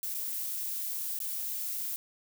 violet noise with dropouts, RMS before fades -35 dBFS, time 0.03-1.96 s, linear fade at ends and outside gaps 0 ms, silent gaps 0.142-0.148 / 1.189-1.202 s, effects none

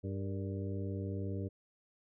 harmonic tone with a mistuned harmonic, 98 Hz, G2, in tune, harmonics 1 / 2 / 3 / 4 / 5 / 6, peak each -37 / -43 / -44 / -46 / -47 / -52 dBFS, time 0.03-1.49 s, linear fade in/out 20 ms, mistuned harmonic 5, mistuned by -71 cents, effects none

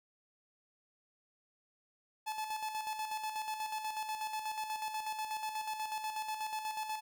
45% pulse tone with tremolo, 865 Hz, A5, 30 cents flat, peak -35 dBFS, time 2.26-7.01 s, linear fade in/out 20 ms, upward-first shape square, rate 8.2 Hz, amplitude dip 50%, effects none

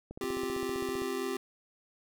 click train, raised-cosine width 2 ms, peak -29 dBFS, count 15, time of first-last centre 0.11-1.019 s, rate 15.4 Hz
square chord, C suspended fourth, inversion none, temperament just, 261.6 / 348.8 / 392.4 Hz, C4 / F4 / G4, 0 / -2 / +2 cents, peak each -39 / -39 / -35 dBFS, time 0.21-1.37 s, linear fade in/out 2 ms
effects none

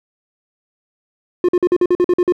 triangle tone bursts, 356.3 Hz, F4, 35 cents sharp, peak -8 dBFS, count 10, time 1.44-2.323 s, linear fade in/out 2 ms, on 46 ms, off 47 ms, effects none

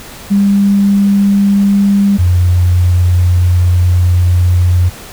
sine tone pair in turn, 200 / 89.09 Hz, G3 / F2, +35 / +35 cents, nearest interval octave + major second, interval 1400 cents, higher first, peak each -6 dBFS, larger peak neither, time 0.3-2.18 / 2.18-4.9 s, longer second, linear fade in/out 20 ms, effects pink hiss -31 dBFS RMS until 5.12 s

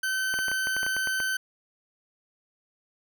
40% pulse tone, 1534 Hz, G6, 38 cents flat, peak -25 dBFS, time 0.03-1.37 s, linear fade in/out 5 ms
clicks, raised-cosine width 0.5 ms, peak -20 dBFS, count 11, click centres 0.34 / 0.389 / 0.483 / 0.516 / 0.671 / 0.766 / 0.831 / 0.865 / 0.966 / 1.073 / 1.202 s
effects none

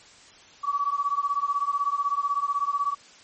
sine beating tone pair, 1133 / 1149 Hz, C#6 / D6, +37 / -38 cents, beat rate 16 Hz, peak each -26 dBFS, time 0.63-2.95 s, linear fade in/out 20 ms, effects white hiss -51 dBFS RMS until 3.23 s + MP3 32 kbps

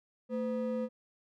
triangle ring-modulated tone, 366.2 Hz, F#4, 18 cents flat, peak -26 dBFS, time 0.29-0.89 s, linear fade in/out 50 ms, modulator 142 Hz, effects none

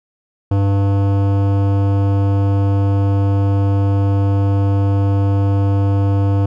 sine tone with hard clipping, 99 Hz, G2, 18 cents sharp, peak -14 dBFS, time 0.51-6.46 s, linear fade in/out 5 ms, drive 16 dB, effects none

